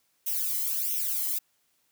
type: noise with flanger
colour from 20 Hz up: violet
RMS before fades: -29 dBFS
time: 0.26-1.39 s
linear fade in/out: 10 ms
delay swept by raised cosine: 0.33 to 0.99 ms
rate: 1.5 Hz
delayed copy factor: +0.9
effects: white hiss -71 dBFS RMS until 1.91 s + high-pass 60 Hz 12 dB/octave